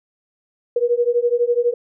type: beating tone pair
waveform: sine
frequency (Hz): 474.1 / 486.1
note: A#4 / B4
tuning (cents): +29 / -28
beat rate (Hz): 12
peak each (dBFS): -18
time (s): 0.76-1.74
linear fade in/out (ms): 5
effects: none